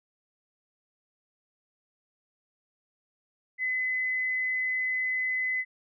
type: tone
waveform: sine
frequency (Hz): 2023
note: B6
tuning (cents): +41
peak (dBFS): -26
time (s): 3.58-5.65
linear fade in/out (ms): 50
effects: none